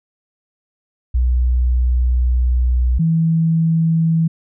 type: tone pair in turn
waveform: sine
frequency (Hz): 61.74 / 163.22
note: B1 / E3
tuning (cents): 0 / -17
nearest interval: octave + perfect fourth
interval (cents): 1683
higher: second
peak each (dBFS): -12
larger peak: neither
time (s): 1.14-2.99 / 2.99-4.28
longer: first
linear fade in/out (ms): 10
effects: none